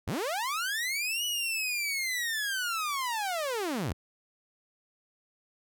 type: linear two-way sweep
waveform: sawtooth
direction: up then down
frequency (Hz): 58.27 to 2960 to 58.27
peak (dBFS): -26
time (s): 0.07-3.93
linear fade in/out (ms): 10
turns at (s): 1.25
effects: none